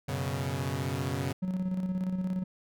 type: chord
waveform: sawtooth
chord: F# suspended fourth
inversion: none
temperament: equal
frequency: 92.5 / 123.47 / 138.59 Hz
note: F#2 / B2 / C#3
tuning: 0 / 0 / 0 cents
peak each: -32 / -31 / -29 dBFS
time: 0.08-1.33 s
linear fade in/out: 10 ms
type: tone with tremolo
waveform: triangle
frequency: 185 Hz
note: F#3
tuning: in tune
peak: -25 dBFS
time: 1.42-2.44 s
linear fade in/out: 10 ms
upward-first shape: square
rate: 17 Hz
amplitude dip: 45%
effects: none